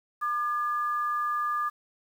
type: tone pair together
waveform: sine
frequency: 1200 / 1686.8 Hz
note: D6 / G#6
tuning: +37 / +26 cents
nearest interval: tritone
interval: 589 cents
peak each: -26 / -36 dBFS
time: 0.21-1.7 s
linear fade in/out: 20 ms
effects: 9-bit